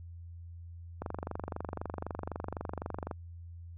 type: click train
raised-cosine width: 1 ms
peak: -22 dBFS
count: 51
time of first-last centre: 1.02-3.112 s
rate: 23.9 Hz
effects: added 85 Hz sine -44 dBFS peak until 3.77 s